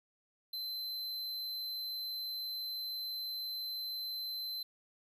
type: tone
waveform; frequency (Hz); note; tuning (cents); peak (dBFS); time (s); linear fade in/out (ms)
square; 4073; C8; -47; -38; 0.53-4.63; 5
effects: none